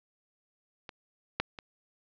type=clicks; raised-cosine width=0.3 ms; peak=-25 / -11 / -26 dBFS; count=3; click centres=0.892 / 1.4 / 1.588 s; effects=resampled to 11025 Hz + 7-bit